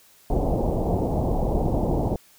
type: low-pass noise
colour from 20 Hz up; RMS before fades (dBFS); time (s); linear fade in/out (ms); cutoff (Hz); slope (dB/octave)
pink; -23; 0.3-2.16; 2; 840; 48
effects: white hiss -55 dBFS RMS until 2.38 s